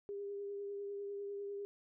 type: tone with vibrato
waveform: sine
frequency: 402.7 Hz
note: G4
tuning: 47 cents sharp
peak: -40 dBFS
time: 0.09-1.65 s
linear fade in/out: 0 ms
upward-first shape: triangle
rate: 10 Hz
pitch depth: 20 cents each way
effects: none